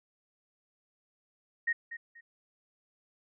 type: tone with echo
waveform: sine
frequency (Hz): 1864.7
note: A#6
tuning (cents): 0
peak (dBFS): -26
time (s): 1.67-1.73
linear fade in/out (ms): 10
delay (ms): 240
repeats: 2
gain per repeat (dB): -12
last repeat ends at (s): 2.21
effects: none